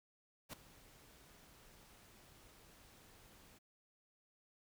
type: noise with ADSR envelope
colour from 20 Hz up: pink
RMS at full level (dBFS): -45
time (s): 0.49-3.59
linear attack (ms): 39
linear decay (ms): 8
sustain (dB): -18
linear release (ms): 18
effects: none